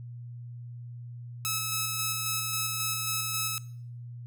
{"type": "tone with tremolo", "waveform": "5% pulse", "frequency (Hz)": 1295, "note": "E6", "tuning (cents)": -31, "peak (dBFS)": -16, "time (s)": [1.45, 3.58], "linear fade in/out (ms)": 0, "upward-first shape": "square", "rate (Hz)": 3.7, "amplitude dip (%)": 25, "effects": ["noise-tail reverb RT60 0.6 s tail -21 dB re dry", "added 120 Hz sine -39 dBFS peak until 4.26 s"]}